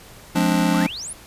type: chord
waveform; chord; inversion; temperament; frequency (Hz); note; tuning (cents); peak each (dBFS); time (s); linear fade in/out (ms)
square; D half-diminished seventh; first; just; 176.2 / 211.4 / 264.3 / 293.7; F3 / Ab3 / C4 / D4; +16 / +31 / +18 / 0; -21 / -24 / -25 / -23; 0.35-0.87; 10
type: exponential sweep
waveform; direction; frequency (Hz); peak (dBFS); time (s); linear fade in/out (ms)
sine; up; 1087 to 10880; -29; 0.74-1.13; 2
effects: pink hiss -44 dBFS RMS until 1.26 s + resampled to 32000 Hz